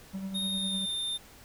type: tone with tremolo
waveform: triangle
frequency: 192.6 Hz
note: G3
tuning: 30 cents flat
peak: -30 dBFS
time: 0.13-0.86 s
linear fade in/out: 20 ms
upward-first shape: sine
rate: 10 Hz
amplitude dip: 45%
type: tone with pitch glide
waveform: square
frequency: 3706 to 3611 Hz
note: A#7 to A7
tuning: -11 to +44 cents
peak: -31 dBFS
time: 0.34-1.18 s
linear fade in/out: 20 ms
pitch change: -45 cents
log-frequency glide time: 0.48-0.82 s
effects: pink hiss -53 dBFS RMS until 1.44 s